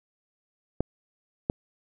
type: clicks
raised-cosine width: 2 ms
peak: -11 dBFS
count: 2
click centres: 0.806 / 1.499 s
effects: none